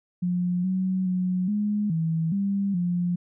sine tone with pitch steps, 178.2 / 187 / 182.9 / 208.2 / 162.5 / 198.3 / 176.1 Hz, F3 / F#3 / F#3 / G#3 / E3 / G3 / F3, +35 / +19 / -20 / +5 / -24 / +20 / +15 cents, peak -22 dBFS, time 0.22-3.16 s, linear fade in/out 10 ms, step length 420 ms, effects none

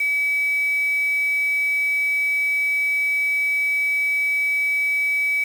sine tone with quantisation, 2285 Hz, D7, 48 cents flat, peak -18 dBFS, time 0-5.44 s, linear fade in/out 5 ms, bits 6, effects none

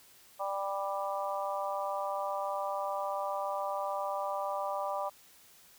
harmonic tone, 197 Hz, G3, 9 cents sharp, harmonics 3 / 4 / 5 / 6, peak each -36 / -37 / -38 / -39 dBFS, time 0.39-5.1 s, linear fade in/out 20 ms, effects white hiss -59 dBFS RMS until 5.78 s

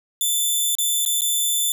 10% pulse tone with dropouts, 3525 Hz, A7, 2 cents sharp, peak -11 dBFS, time 0.21-1.72 s, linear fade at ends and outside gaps 1 ms, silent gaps 0.752-0.785 / 1.051-1.061 / 1.209-1.218 s, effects none

